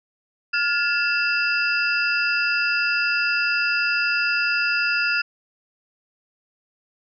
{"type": "tone cluster", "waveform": "sine", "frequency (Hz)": [1415, 1720, 2672, 4914], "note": ["F6", "A6", "E7", "D#8"], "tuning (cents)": [22, -40, 23, -22], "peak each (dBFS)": [-22, -29, -23, -28], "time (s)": [0.53, 5.22], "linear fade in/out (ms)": 10, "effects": []}